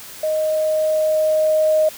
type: tone with level ramp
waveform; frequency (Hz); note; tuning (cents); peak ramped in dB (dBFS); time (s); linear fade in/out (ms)
sine; 622.3; D#5; 0; -17 to -12; 0.23-1.89; 5
effects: white hiss -37 dBFS RMS until 1.97 s